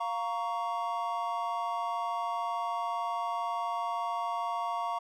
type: chord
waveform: triangle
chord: Bb minor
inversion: second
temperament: just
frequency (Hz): 699.2 / 932.3 / 1118.8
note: F5 / Bb5 / Db6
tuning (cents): +2 / 0 / +16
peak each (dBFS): -33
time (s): 0-4.99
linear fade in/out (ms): 10
effects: none